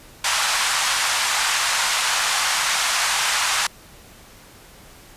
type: band-pass noise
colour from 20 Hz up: pink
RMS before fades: -21 dBFS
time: 0.24-3.67 s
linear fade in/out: 5 ms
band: 890 to 9400 Hz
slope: 24 dB/octave
effects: pink hiss -46 dBFS RMS until 5.16 s + resampled to 32000 Hz